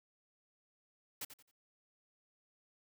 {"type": "noise with echo", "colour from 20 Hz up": "white", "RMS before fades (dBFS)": -42, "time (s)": [1.21, 1.25], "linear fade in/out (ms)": 5, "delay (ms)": 88, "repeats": 3, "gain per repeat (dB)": -11, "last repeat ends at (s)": 1.514, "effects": []}